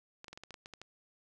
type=clicks; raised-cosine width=0.2 ms; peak=-30 dBFS; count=10; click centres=0.244 / 0.282 / 0.33 / 0.375 / 0.436 / 0.507 / 0.542 / 0.659 / 0.737 / 0.816 s; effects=none